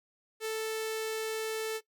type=tone with notch filter; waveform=sawtooth; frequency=440.4 Hz; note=A4; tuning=2 cents sharp; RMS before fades=-34 dBFS; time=0.4-1.81 s; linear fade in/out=50 ms; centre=1000 Hz; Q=1.5; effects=noise-tail reverb RT60 0.1 s tail -18 dB re dry